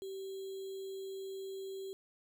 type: tone with sample-and-hold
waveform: sine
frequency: 385.9 Hz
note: G4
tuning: 27 cents flat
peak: -40 dBFS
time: 0.02-1.93 s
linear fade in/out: 0 ms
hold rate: 3675 Hz
effects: none